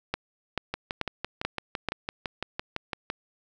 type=two click trains; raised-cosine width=0.3 ms; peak=-14 / -11 dBFS; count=15 / 5; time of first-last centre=0.74-3.101 / 0.14-1.887 s; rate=5.93 / 2.29 Hz; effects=none